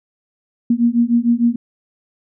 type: beating tone pair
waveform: sine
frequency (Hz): 233.1 / 239.7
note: A#3 / A#3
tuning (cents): 0 / +48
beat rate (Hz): 6.6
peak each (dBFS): -15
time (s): 0.7-1.56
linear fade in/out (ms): 5
effects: none